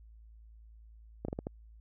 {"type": "slowing click train", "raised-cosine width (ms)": 2, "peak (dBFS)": -22, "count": 5, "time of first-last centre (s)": [1.25, 1.469], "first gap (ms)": 34, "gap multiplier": 1.33, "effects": ["added 55 Hz sine -52 dBFS peak until 1.8 s"]}